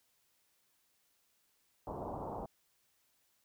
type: low-pass noise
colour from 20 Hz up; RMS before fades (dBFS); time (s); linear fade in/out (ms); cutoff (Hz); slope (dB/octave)
white; -42; 1.87-2.46; 2; 1000; 48
effects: white hiss -75 dBFS RMS until 3.44 s